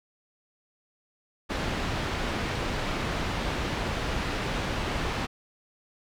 pink low-pass noise, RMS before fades -30 dBFS, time 1.49-5.27 s, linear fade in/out 20 ms, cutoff 3600 Hz, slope 12 dB/octave, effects none

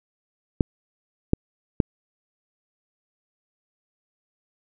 clicks, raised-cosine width 3 ms, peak -4 dBFS, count 3, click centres 0.608 / 1.334 / 1.802 s, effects none

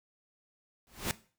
pink noise with exponential growth, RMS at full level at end -28 dBFS, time 0.87-1.11 s, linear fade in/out 0 ms, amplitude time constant 51 ms, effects noise-tail reverb RT60 0.4 s tail -18 dB re dry

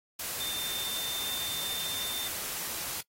sine tone in noise, 3589 Hz, A7, 34 cents sharp, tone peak -34 dBFS, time 0.4-2.28 s, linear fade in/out 5 ms, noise white, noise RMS -36 dBFS, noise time 0.19-3.01 s, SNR -1 dB, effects noise-tail reverb RT60 0.1 s tail -21 dB re dry + AAC 48 kbps

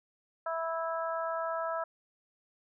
harmonic tone, 328.4 Hz, E4, 6 cents flat, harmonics 2 / 3 / 4 / 5, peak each -34 / -38 / -36 / -44 dBFS, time 0.46-1.84 s, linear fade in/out 5 ms, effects none

